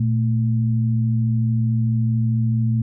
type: tone pair together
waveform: sine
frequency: 116.9 / 221.6 Hz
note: A#2 / A3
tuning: +5 / +13 cents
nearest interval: major seventh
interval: 1108 cents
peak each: -17 / -23 dBFS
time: 0-2.82 s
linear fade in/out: 5 ms
effects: none